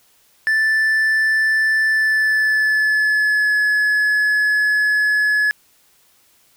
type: tone with pitch glide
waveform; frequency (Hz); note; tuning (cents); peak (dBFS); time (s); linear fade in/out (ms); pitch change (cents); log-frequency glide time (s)
triangle; 1760 to 1702; A6 to G#6; 0 to +42; -12; 0.47-5.51; 0; -58; 1.89-3.55
effects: white hiss -56 dBFS RMS until 6.56 s